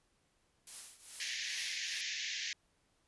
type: noise with tremolo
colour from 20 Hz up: blue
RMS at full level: -44 dBFS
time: 0.67-2.01 s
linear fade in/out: 2 ms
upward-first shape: triangle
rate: 2.4 Hz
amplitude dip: 85%
type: band-pass noise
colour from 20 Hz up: pink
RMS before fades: -40 dBFS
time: 1.2-2.53 s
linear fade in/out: 2 ms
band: 1700 to 6800 Hz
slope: 96 dB/octave
effects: pink hiss -75 dBFS RMS until 3.07 s + resampled to 24000 Hz